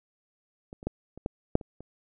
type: clicks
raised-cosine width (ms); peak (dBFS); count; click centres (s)
2; -28 / -30 / -15 / -30 / -16 / -7 / -28 / -30; 8; 0.729 / 0.829 / 0.87 / 1.176 / 1.261 / 1.554 / 1.612 / 1.806
effects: none